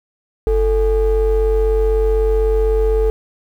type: ring-modulated tone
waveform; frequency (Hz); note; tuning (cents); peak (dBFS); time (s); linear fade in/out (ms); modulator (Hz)
triangle; 196; G3; 0; -7; 0.47-3.1; 0; 244
effects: 8-bit